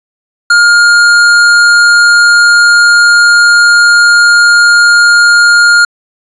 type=tone with hard clipping; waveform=sine; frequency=1415 Hz; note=F6; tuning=22 cents sharp; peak=-4 dBFS; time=0.5-5.85 s; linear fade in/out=5 ms; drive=12 dB; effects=resampled to 24000 Hz